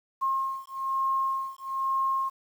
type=beating tone pair; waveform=sine; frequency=1071 / 1072.1 Hz; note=C6 / C6; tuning=+40 / +42 cents; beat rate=1.1 Hz; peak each=-29 dBFS; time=0.21-2.3 s; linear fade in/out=20 ms; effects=9-bit